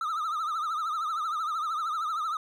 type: tone with vibrato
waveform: triangle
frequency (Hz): 1270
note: D#6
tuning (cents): +35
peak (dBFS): -26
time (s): 0.01-2.37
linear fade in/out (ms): 2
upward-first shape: triangle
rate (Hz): 13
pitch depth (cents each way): 130
effects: none